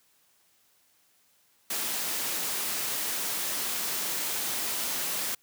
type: high-pass noise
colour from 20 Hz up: white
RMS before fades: -31 dBFS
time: 1.7-5.35 s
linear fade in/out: 5 ms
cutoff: 160 Hz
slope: 12 dB/octave
effects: white hiss -66 dBFS RMS until 5.42 s + high-pass 80 Hz 12 dB/octave